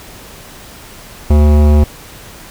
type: tone with hard clipping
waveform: sine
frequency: 74.4 Hz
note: D2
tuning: 23 cents sharp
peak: -7 dBFS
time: 1.3-1.84 s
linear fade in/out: 5 ms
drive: 17 dB
effects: pink hiss -35 dBFS RMS until 2.5 s